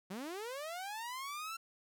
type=linear sweep; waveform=sawtooth; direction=up; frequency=174.61 to 1363 Hz; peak=-37 dBFS; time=0.1-1.57 s; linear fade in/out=10 ms; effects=none